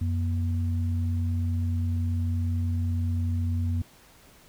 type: tone pair together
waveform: sine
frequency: 89.6 / 239.2 Hz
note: F2 / A#3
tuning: +45 / +45 cents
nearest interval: octave + perfect fourth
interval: 1700 cents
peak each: -24 / -34 dBFS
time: 0.01-3.82 s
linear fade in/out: 5 ms
effects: pink hiss -55 dBFS RMS until 4.48 s